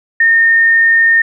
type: tone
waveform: sine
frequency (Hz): 1828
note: A#6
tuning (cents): -34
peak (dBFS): -6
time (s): 0.2-1.22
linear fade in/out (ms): 5
effects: none